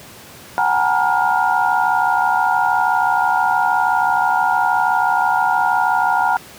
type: tone cluster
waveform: sine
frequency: 742 / 815 / 901 / 960 / 1415 Hz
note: F#5 / G#5 / A5 / B5 / F6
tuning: +5 / -33 / +41 / -49 / +22 cents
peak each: -20 dBFS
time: 0.58-6.37 s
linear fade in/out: 0 ms
effects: pink hiss -39 dBFS RMS until 6.58 s + high-pass 100 Hz 12 dB/octave